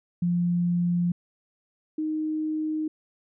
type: tone pair in turn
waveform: sine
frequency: 174.61 / 310.6 Hz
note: F3 / D#4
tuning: 0 / -3 cents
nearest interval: minor seventh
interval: 997 cents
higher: second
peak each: -21 / -25 dBFS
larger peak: first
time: 0.22-1.12 / 1.98-2.88 s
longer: neither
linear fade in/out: 5 ms
effects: none